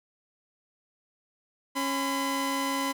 sawtooth tone pair together, 274 / 1009.7 Hz, C#4 / B5, -20 / +38 cents, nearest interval octave + major seventh, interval 2258 cents, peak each -26 dBFS, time 1.75-2.93 s, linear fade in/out 20 ms, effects none

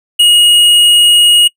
sine tone with hard clipping, 2882 Hz, F#7, 46 cents flat, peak -5 dBFS, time 0.19-1.48 s, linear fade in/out 10 ms, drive 9 dB, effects noise-tail reverb RT60 0.1 s tail -24 dB re dry

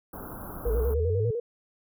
pink band-stop noise, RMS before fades -39 dBFS, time 0.13-0.94 s, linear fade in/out 5 ms, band 1500 to 11000 Hz, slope 96 dB/octave
sine tone with vibrato, 455.9 Hz, A#4, 39 cents flat, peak -27 dBFS, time 0.65-1.4 s, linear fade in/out 5 ms, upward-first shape square, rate 10 Hz, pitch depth 78 cents each way
sine exponential sweep, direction up, 51 to 117.1 Hz, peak -24 dBFS, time 0.66-1.31 s, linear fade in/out 5 ms
effects none

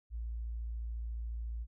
sine tone, 57.1 Hz, A#1, 35 cents flat, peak -36 dBFS, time 0.1-1.67 s, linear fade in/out 50 ms, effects none

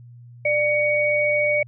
sine tone pair together, 594 / 2243 Hz, D5 / C#7, +20 / +20 cents, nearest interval octave + major seventh, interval 2300 cents, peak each -20 dBFS, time 0.45-1.63 s, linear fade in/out 5 ms, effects added 120 Hz sine -41 dBFS peak until 1.67 s

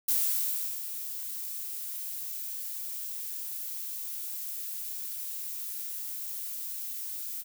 violet noise with ADSR envelope, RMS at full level -26 dBFS, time 0.08-7.44 s, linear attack 7 ms, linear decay 710 ms, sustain -11 dB, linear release 37 ms, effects none

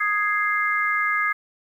sine chord, Ab major, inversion second, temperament equal, 1244.5 / 1661.2 / 2093 Hz, Eb6 / Ab6 / C7, 0 / 0 / 0 cents, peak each -24 dBFS, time 0-1.33 s, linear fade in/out 10 ms, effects 9-bit

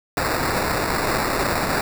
white noise with sample-and-hold, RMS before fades -22 dBFS, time 0.17-1.81 s, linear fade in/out 2 ms, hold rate 3150 Hz, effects none

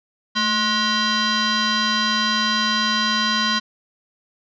sine tone with frequency modulation, 1466 Hz, F#6, 16 cents flat, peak -17 dBFS, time 0.35-3.6 s, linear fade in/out 20 ms, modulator 843 Hz, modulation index 4, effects none

